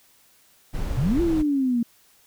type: noise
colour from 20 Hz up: brown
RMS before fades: -27 dBFS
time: 0.73-1.43 s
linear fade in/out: 20 ms
type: exponential two-way sweep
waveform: sine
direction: up then down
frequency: 116.54 to 349.7 to 230.2 Hz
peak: -19 dBFS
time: 0.97-1.83 s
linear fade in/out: 5 ms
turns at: 1.21 s
effects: white hiss -58 dBFS RMS until 2.26 s